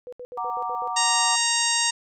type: tone bursts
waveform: sine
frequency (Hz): 493.9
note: B4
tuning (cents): 0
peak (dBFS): -34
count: 7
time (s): 0.07-0.875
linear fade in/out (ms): 0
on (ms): 55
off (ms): 70
type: chord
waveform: sine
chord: Gb augmented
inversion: none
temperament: equal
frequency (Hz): 740 / 932.3 / 1174.7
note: Gb5 / Bb5 / D6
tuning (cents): 0 / 0 / 0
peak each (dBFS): -30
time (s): 0.37-1.36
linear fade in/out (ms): 10
type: harmonic tone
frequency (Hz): 932.3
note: A#5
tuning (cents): 0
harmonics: 1 / 2 / 3 / 4 / 5 / 6 / 7 / 8 / 9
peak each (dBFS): -29 / -29 / -29 / -29 / -29 / -29 / -29 / -29 / -29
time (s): 0.96-1.91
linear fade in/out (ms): 10
effects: none